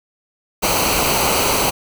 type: noise with comb filter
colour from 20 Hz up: pink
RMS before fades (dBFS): -17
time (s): 0.62-1.71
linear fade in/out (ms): 20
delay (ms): 0.57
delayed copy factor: -0.65
effects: none